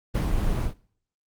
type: noise with ADSR envelope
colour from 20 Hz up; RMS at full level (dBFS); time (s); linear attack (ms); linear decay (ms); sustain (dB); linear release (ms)
brown; -21; 0.14-0.74; 15; 110; -3; 110
effects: noise-tail reverb RT60 0.5 s tail -20 dB re dry + Opus 24 kbps